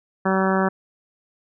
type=harmonic tone; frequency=190.6 Hz; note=G3; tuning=48 cents flat; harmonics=1 / 2 / 3 / 4 / 5 / 6 / 7 / 8 / 9; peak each=-21 / -24 / -26 / -27 / -28 / -29 / -29 / -30 / -31 dBFS; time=0.25-0.69 s; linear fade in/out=10 ms; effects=none